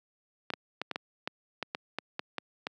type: clicks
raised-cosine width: 0.3 ms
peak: -16 dBFS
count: 12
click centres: 0.503 / 0.537 / 0.816 / 0.913 / 0.959 / 1.275 / 1.627 / 1.749 / 1.986 / 2.194 / 2.383 / 2.669 s
effects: high-pass 200 Hz 12 dB/octave

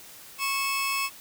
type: tone pair together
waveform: sawtooth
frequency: 1097.9 / 2608 Hz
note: C#6 / E7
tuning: -17 / -19 cents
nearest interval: octave + minor third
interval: 1498 cents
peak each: -25 / -25 dBFS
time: 0.38-1.1 s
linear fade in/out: 50 ms
effects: white hiss -47 dBFS RMS until 1.2 s

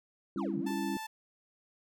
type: chord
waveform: sine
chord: C# diminished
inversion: second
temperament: just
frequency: 199.57 / 277.2 / 332.6 Hz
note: G3 / C#4 / E4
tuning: +31 / 0 / +16 cents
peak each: -36 dBFS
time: 0.36-0.97 s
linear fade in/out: 2 ms
type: exponential two-way sweep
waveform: triangle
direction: down then up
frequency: 1515 to 138.59 to 419.7 Hz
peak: -37 dBFS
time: 0.37-0.72 s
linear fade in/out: 20 ms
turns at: 0.58 s
type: tone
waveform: sawtooth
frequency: 880 Hz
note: A5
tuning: in tune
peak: -35 dBFS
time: 0.66-1.07 s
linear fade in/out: 10 ms
effects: none

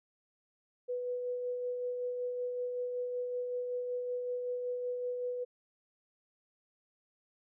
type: tone with tremolo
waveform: sine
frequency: 493.9 Hz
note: B4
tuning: in tune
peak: -32 dBFS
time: 0.88-5.45 s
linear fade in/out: 20 ms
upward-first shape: sine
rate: 5.3 Hz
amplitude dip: 30%
effects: none

